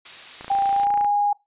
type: noise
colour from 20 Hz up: blue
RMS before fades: -32 dBFS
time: 0.05-0.85 s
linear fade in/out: 5 ms
type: click train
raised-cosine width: 0.5 ms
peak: -21 dBFS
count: 19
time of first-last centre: 0.41-1.046 s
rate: 28.3 Hz
type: tone with pitch glide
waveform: sine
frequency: 793 to 820.5 Hz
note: G5 to G#5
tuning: +20 to -21 cents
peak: -17 dBFS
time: 0.5-1.33 s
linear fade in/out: 5 ms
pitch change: +59 cents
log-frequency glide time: 0.71-0.95 s
effects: noise-tail reverb RT60 0.2 s tail -23 dB re dry + resampled to 8000 Hz